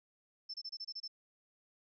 sine tone bursts, 5300 Hz, E8, 9 cents sharp, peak -40 dBFS, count 8, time 0.49-1.079 s, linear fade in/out 10 ms, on 50 ms, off 27 ms, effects none

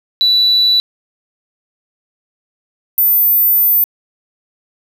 sine tone pair in turn, 3956 / 14098 Hz, B7 / A9, +2 / +2 cents, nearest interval octave + minor seventh, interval 2200 cents, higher second, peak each -7 dBFS, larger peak neither, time 0.21-0.8 / 2.98-3.84 s, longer second, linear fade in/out 0 ms, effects tanh soft clip ceiling -5 dBFS + 7-bit

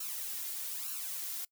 blue noise with flanger, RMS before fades -39 dBFS, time 0-1.45 s, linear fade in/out 5 ms, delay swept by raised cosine 0.71 to 2.91 ms, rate 1.1 Hz, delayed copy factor +0.8, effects noise-tail reverb RT60 0.1 s tail -23 dB re dry

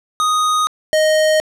square tone pair in turn, 1244.5 / 622.2 Hz, D#6 / D#5, 0 / 0 cents, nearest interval octave, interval 1200 cents, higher first, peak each -14 / -12 dBFS, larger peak second, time 0.2-0.67 / 0.93-1.4 s, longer neither, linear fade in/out 0 ms, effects low-pass 10000 Hz 12 dB/octave + 9-bit

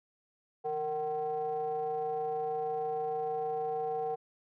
triangle ring-modulated tone, 149.2 Hz, D3, 28 cents sharp, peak -26 dBFS, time 0.64-4.16 s, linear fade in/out 20 ms, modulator 610 Hz, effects none

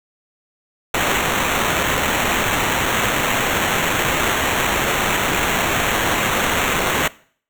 violet noise with sample-and-hold, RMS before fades -19 dBFS, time 0.94-7.08 s, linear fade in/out 5 ms, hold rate 4900 Hz, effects noise-tail reverb RT60 0.5 s tail -21 dB re dry

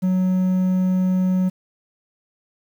triangle tone, 185 Hz, F#3, in tune, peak -14 dBFS, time 0.02-1.5 s, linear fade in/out 20 ms, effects 8-bit

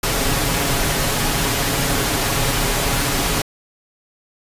pink noise with comb filter, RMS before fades -19 dBFS, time 0.03-3.42 s, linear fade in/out 5 ms, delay 7.2 ms, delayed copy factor +0.5, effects resampled to 32000 Hz

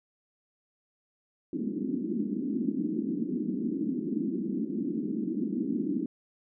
pink band-pass noise, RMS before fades -31 dBFS, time 1.53-6.06 s, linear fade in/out 2 ms, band 200 to 330 Hz, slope 48 dB/octave, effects none

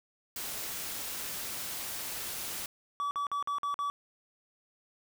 white noise, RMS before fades -38 dBFS, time 0.36-2.66 s, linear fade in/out 2 ms
triangle tone bursts, 1146 Hz, D6, 43 cents flat, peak -28 dBFS, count 6, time 3-3.9 s, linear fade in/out 0 ms, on 110 ms, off 48 ms
effects none

